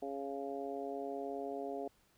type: harmonic tone with a mistuned harmonic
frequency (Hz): 138.6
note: C#3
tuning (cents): 0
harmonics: 2 / 3 / 4 / 5 / 6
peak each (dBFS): -45 / -42 / -46 / -43 / -56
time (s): 0.02-1.88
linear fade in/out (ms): 5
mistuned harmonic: 6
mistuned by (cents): +22
effects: pink hiss -71 dBFS RMS until 2.17 s